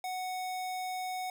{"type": "tone", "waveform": "square", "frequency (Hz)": 740, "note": "F#5", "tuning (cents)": 0, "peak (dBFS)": -35, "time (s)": [0.04, 1.3], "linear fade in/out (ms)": 2, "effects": []}